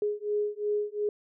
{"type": "beating tone pair", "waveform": "sine", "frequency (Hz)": [415.3, 418.1], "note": ["G#4", "G#4"], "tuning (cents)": [0, 12], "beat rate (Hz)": 2.8, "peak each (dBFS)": -30, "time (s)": [0.02, 1.09], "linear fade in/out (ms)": 2, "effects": []}